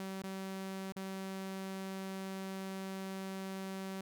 sawtooth tone with dropouts, 191.6 Hz, G3, 39 cents flat, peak -36 dBFS, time 0-4.01 s, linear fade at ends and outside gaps 2 ms, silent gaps 0.221-0.237 / 0.922-0.963 s, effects none

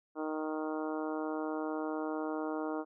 harmonic tone, 155.56 Hz, D#3, in tune, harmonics 2 / 3 / 4 / 5 / 6 / 7 / 8 / 9, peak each -36 / -40 / -42 / -44 / -46 / -47 / -48 / -49 dBFS, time 0.15-2.85 s, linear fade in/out 50 ms, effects none

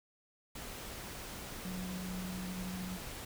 sine tone in noise, 183.9 Hz, F#3, 10 cents flat, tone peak -39 dBFS, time 1.65-2.97 s, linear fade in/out 5 ms, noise pink, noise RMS -45 dBFS, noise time 0.55-3.25 s, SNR +3 dB, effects none

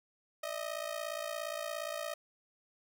sawtooth ring-modulated tone, 624 Hz, D#5, 5 cents sharp, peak -30 dBFS, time 0.43-2.14 s, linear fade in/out 5 ms, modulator 28.6 Hz, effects none

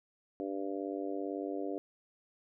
harmonic tone, 98 Hz, G2, in tune, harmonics 3 / 4 / 5 / 6 / 7, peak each -38 / -40 / -42 / -44 / -45 dBFS, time 0.4-1.78 s, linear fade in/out 0 ms, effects none

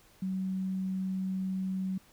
sine tone, 188.7 Hz, F#3, 34 cents sharp, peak -30 dBFS, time 0.22-1.98 s, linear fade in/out 5 ms, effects pink hiss -61 dBFS RMS until 2.12 s

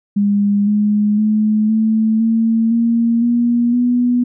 sine tone with pitch steps, 203.1 / 208.6 / 214.2 / 220 / 225.9 / 232 / 238.2 / 244.6 Hz, G#3 / G#3 / A3 / A3 / A3 / A#3 / A#3 / B3, -38 / +8 / -46 / 0 / +46 / -8 / +38 / -16 cents, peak -11 dBFS, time 0.16-4.24 s, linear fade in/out 10 ms, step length 510 ms, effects none

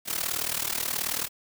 white noise with amplitude modulation, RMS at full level -26 dBFS, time 0.05-1.29 s, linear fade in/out 50 ms, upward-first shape sine, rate 38.6 Hz, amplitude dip 85%, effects none

